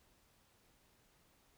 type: silence
effects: pink hiss -71 dBFS RMS until 1.57 s